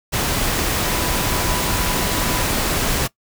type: tone in noise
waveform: sine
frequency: 990 Hz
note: B5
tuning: 4 cents sharp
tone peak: -31 dBFS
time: 0.84-2.44 s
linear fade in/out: 20 ms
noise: pink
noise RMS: -20 dBFS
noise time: 0.12-3.08 s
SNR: -14 dB
effects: noise-tail reverb RT60 0.1 s tail -20 dB re dry